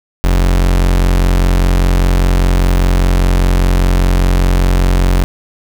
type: tone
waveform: 40% pulse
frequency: 45.02 Hz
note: F#1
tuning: 47 cents flat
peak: -7 dBFS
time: 0.24-5.24 s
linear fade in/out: 0 ms
effects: none